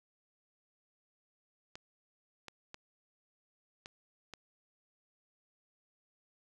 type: clicks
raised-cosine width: 0.2 ms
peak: -28 dBFS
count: 5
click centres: 1.755 / 2.483 / 2.744 / 3.859 / 4.337 s
effects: 10-bit